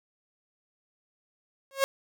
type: tone with exponential growth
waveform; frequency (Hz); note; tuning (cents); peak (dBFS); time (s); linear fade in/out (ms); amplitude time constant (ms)
sawtooth; 544; C#5; -33; -14; 1.71-1.84; 0; 28
effects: none